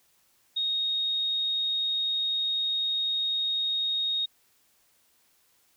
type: tone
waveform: sine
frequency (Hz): 3732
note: A#7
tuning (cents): +1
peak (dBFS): -25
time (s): 0.56-4.26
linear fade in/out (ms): 10
effects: white hiss -66 dBFS RMS until 5.76 s